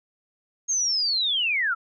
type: linear sweep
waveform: sine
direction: down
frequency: 6540 to 1285 Hz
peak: -21 dBFS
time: 0.68-1.75 s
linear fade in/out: 20 ms
effects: none